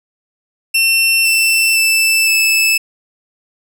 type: tone with pitch steps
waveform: sawtooth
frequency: 2700 / 2674 / 2647 / 2622 Hz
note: E7 / E7 / E7 / E7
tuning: +41 / +24 / +7 / -10 cents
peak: -7 dBFS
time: 0.74-2.78 s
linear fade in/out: 10 ms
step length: 510 ms
effects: none